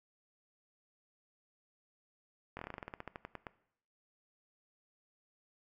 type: slowing click train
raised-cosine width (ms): 0.5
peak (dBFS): -27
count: 17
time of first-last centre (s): 2.57-3.468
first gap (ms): 21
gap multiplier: 1.12
effects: noise-tail reverb RT60 0.7 s tail -18 dB re dry